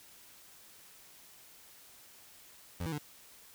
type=tone with pitch steps; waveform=25% pulse; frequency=87.1 / 163.4 / 147.9 Hz; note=F2 / E3 / D3; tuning=-4 / -15 / +13 cents; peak=-31 dBFS; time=2.8-2.983 s; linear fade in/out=5 ms; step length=61 ms; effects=white hiss -57 dBFS RMS until 3.54 s